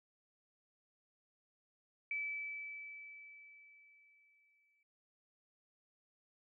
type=tone with exponential decay; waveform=sine; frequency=2307 Hz; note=D7; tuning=31 cents flat; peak=-36 dBFS; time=2.11-4.83 s; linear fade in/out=2 ms; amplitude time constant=590 ms; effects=noise-tail reverb RT60 0.1 s tail -19 dB re dry